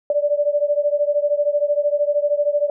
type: beating tone pair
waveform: sine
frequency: 580 / 593 Hz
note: D5 / D5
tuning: -22 / +17 cents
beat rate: 13 Hz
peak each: -18 / -20 dBFS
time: 0.1-2.7 s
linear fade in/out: 2 ms
effects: none